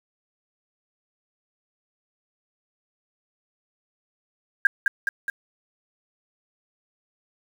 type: tone with echo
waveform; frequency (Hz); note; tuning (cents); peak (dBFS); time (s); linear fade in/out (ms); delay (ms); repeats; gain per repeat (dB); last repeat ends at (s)
sine; 1610; G6; +46; -12; 4.65-4.67; 2; 210; 3; -4; 5.3
effects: 7-bit